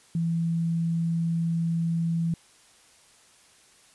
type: tone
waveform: sine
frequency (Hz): 166.5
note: E3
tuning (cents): +18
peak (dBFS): -23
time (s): 0.15-2.34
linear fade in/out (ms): 2
effects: white hiss -57 dBFS RMS until 3.94 s + resampled to 24000 Hz